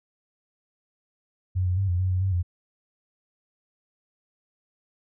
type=tone with pitch steps; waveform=sine; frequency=92.1 / 90.3 / 97.6 / 88.4 / 93 / 91.7 / 95.8 / 88.1 Hz; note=F#2 / F#2 / G2 / F2 / F#2 / F#2 / G2 / F2; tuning=-7 / -42 / -7 / +22 / +9 / -15 / -39 / +16 cents; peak=-21 dBFS; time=1.55-2.43 s; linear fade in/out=20 ms; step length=110 ms; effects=none